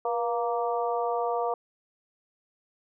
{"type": "harmonic tone with a mistuned harmonic", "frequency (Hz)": 233.4, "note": "A#3", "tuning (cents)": 2, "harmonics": [2, 3, 4, 5], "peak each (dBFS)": [-29, -29, -33, -35], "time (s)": [0.05, 1.54], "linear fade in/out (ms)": 2, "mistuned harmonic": 2, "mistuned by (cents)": 48, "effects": []}